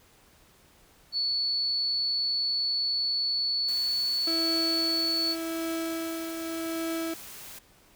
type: tone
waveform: sine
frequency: 4435 Hz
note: C#8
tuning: in tune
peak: -25 dBFS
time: 1.12-5.36 s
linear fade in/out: 50 ms
type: noise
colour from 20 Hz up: white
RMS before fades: -44 dBFS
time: 3.68-7.59 s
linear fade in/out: 5 ms
type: tone with tremolo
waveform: 35% pulse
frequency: 327.9 Hz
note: E4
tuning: 9 cents flat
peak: -27 dBFS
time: 4.27-7.14 s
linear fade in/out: 5 ms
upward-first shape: triangle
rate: 0.85 Hz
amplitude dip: 45%
effects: pink hiss -59 dBFS RMS until 7.95 s